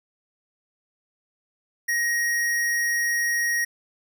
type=tone; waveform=square; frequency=1883 Hz; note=A#6; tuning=17 cents sharp; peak=-22 dBFS; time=1.88-3.65 s; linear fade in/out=10 ms; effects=none